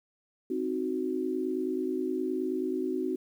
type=chord; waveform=sine; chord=C diminished; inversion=none; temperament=equal; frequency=261.6 / 311.1 / 370 Hz; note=C4 / Eb4 / Gb4; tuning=0 / 0 / 0 cents; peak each=-33 / -34 / -31 dBFS; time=0.5-3.16 s; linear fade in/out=5 ms; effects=10-bit